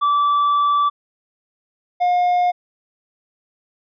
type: tone pair in turn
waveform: triangle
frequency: 1159 / 714.4 Hz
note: D6 / F5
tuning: -23 / +39 cents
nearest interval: minor sixth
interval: 838 cents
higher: first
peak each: -12 dBFS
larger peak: neither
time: 0.01-0.9 / 2-2.52 s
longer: first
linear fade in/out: 20 ms
effects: resampled to 11025 Hz